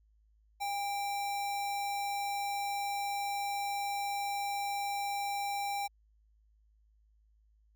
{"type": "tone with sample-and-hold", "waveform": "sine", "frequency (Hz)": 807, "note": "G#5", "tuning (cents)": -50, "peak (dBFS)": -32, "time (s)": [0.6, 5.88], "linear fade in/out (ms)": 20, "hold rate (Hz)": 3150, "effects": ["added 53 Hz sine -64 dBFS peak until 7.75 s"]}